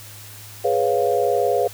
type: chord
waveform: sine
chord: C# dominant seventh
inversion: second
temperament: equal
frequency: 415.3 / 493.9 / 554.4 / 698.5 Hz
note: G#4 / B4 / C#5 / E#5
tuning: 0 / 0 / 0 / 0 cents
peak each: -22 / -21 / -23 / -22 dBFS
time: 0.64-1.68 s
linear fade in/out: 10 ms
effects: added 104 Hz sine -42 dBFS peak until 1.73 s + white hiss -41 dBFS RMS until 1.73 s